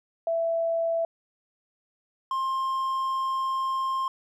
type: tone pair in turn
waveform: sine / triangle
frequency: 664 / 1059.5 Hz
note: E5 / C6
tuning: +12 / +21 cents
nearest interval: minor sixth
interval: 809 cents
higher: second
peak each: -23 dBFS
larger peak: neither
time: 0.27-1.05 / 2.31-4.08 s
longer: second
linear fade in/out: 2 ms
effects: none